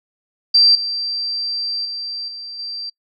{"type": "tone with level steps", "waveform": "sine", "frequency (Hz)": 4699, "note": "D8", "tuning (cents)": 0, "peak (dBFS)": [-8, -20, -24, -29, -25], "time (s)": [0.54, 2.9], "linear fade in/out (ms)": 10, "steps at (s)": [0.75, 1.85, 2.28, 2.59], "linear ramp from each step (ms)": 2, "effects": ["noise-tail reverb RT60 0.1 s tail -24 dB re dry"]}